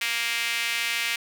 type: tone with high-pass filter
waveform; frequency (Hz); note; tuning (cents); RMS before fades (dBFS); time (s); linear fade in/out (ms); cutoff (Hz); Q
sawtooth; 233.1; A#3; 0; -27; 0.01-1.16; 5; 2300; 2.5
effects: none